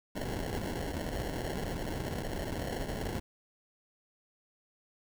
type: noise with sample-and-hold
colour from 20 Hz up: pink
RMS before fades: -36 dBFS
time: 0.15-3.2 s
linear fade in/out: 5 ms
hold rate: 1225 Hz
effects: none